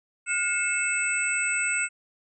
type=tone cluster; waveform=sine; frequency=1432 / 2172 / 2628 / 8030 Hz; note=F6 / C#7 / E7 / B8; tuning=+43 / -36 / -6 / +28 cents; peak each=-29 dBFS; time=0.26-1.89 s; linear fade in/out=50 ms; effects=none